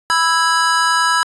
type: chord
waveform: square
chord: E major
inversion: second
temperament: just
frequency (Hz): 988.9 / 1318.5 / 1648.1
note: B5 / E6 / G#6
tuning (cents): +2 / 0 / -14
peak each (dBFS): -18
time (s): 0.1-1.23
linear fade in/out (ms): 0
effects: resampled to 24000 Hz